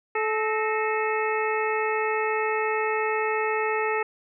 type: harmonic tone with a mistuned harmonic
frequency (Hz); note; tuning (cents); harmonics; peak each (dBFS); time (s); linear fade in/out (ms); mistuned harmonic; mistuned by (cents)
434.2; A4; -23; 1 / 2 / 3 / 4 / 5 / 6; -26 / -29 / -31 / -32 / -33 / -34; 0.15-4.03; 5; 4; +100
effects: none